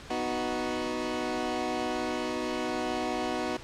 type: chord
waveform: 20% pulse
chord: B major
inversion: none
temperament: equal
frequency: 246.9 / 311.1 / 370 Hz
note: B3 / D#4 / F#4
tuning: 0 / 0 / 0 cents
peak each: -29 dBFS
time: 0.1-3.57 s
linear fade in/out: 5 ms
effects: pink hiss -46 dBFS RMS until 3.63 s + low-pass 6000 Hz 12 dB/octave